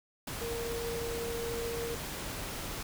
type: tone in noise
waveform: sine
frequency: 465.9 Hz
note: A#4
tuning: 1 cent flat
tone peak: -35 dBFS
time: 0.41-1.95 s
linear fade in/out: 5 ms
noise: pink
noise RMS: -39 dBFS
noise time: 0.27-2.83 s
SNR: +1 dB
effects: none